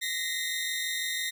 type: tone cluster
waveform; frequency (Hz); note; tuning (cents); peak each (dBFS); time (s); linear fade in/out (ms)
sawtooth; 1873 / 2040 / 3700; A#6 / C7 / A#7; +8 / -44 / -14; -31 / -32 / -30; 0.01-1.31; 20
effects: none